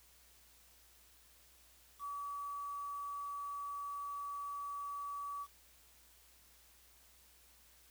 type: tone with quantisation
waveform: sine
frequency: 1143 Hz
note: D6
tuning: 47 cents flat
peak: -40 dBFS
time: 1.99-5.47 s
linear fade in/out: 50 ms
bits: 10
effects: added 60 Hz sine -70 dBFS peak until 7.9 s + white hiss -65 dBFS RMS until 7.9 s